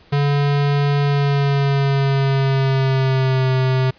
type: tone with pitch glide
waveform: square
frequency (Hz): 143 to 130.38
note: D3 to C3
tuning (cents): -46 to -6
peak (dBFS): -15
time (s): 0.12-3.91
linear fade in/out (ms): 10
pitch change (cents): -160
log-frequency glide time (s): 1.02-3.52
effects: pink hiss -50 dBFS RMS until 3.98 s + resampled to 11025 Hz